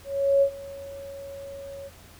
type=tone with ADSR envelope; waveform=sine; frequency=554.4 Hz; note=C#5; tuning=in tune; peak=-15 dBFS; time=0.04-1.9 s; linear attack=380 ms; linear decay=79 ms; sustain=-21 dB; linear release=32 ms; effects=added 84 Hz sine -51 dBFS peak until 2.19 s + pink hiss -51 dBFS RMS until 2.19 s